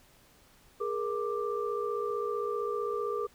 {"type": "tone cluster", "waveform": "sine", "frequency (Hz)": [415.7, 471.2, 1180], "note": ["G#4", "A#4", "D6"], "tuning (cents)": [2, 19, 8], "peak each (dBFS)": [-33, -34, -36], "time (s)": [0.8, 3.27], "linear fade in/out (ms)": 10, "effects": ["pink hiss -61 dBFS RMS until 3.34 s"]}